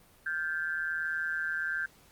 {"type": "tone with amplitude modulation", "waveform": "sine", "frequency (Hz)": 1568, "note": "G6", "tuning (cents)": 0, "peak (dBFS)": -26, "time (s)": [0.26, 1.86], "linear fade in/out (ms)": 5, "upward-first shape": "sine", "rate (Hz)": 161, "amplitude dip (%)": 85, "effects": ["pink hiss -60 dBFS RMS until 2.11 s", "Opus 32 kbps"]}